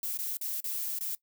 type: noise with dropouts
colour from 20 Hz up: violet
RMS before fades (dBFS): -34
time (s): 0.03-1.15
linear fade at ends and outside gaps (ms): 2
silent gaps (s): 0.174-0.188 / 0.37-0.412 / 0.604-0.641 / 0.988-1.008
effects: noise-tail reverb RT60 0.1 s tail -20 dB re dry